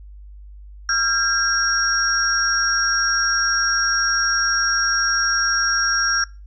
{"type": "tone cluster", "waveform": "sine", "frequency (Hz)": [1381, 1613, 5600], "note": ["F6", "G6", "F8"], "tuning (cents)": [-20, 49, 4], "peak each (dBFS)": -21, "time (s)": [0.89, 6.24], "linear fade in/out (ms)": 2, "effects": ["noise-tail reverb RT60 0.3 s tail -23 dB re dry", "added 50 Hz sine -37 dBFS peak until 6.46 s"]}